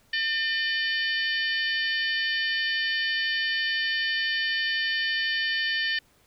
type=harmonic tone with a mistuned harmonic; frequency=601 Hz; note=D5; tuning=40 cents sharp; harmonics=3 / 4 / 5 / 6 / 7 / 8 / 9; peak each=-26 / -37 / -30 / -38 / -42 / -35 / -47 dBFS; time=0.13-5.99 s; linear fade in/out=5 ms; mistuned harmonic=8; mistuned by=-79 cents; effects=pink hiss -62 dBFS RMS until 6.26 s